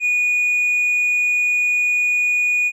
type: tone with hard clipping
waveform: triangle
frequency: 2458 Hz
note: D#7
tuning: 22 cents flat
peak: -14 dBFS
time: 0-2.72 s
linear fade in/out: 50 ms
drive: 1 dB
effects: none